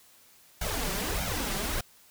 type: noise with flanger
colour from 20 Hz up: pink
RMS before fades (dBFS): -31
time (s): 0.61-1.81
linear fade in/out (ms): 5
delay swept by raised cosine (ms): 1.3 to 5.2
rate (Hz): 1.6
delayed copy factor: +0.95
effects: white hiss -58 dBFS RMS until 2.1 s